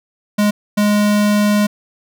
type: tone bursts at uneven times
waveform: square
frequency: 207.7 Hz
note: G#3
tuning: in tune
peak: -12 dBFS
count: 2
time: 0.38-0.51 / 0.77-1.67 s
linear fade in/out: 10 ms
effects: none